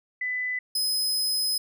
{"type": "tone pair in turn", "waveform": ["sine", "sawtooth"], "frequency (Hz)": [2000, 5064], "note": ["B6", "D#8"], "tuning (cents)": [21, 30], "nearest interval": "octave + major third", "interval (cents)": 1609, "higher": "second", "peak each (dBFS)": [-26, -21], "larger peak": "second", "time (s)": [[0.21, 0.59], [0.75, 1.58]], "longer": "second", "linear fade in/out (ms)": 5, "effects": []}